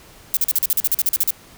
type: noise bursts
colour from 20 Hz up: violet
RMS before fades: -17 dBFS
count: 14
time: 0.34-1.305 s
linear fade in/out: 0 ms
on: 29 ms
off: 43 ms
effects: pink hiss -46 dBFS RMS until 1.57 s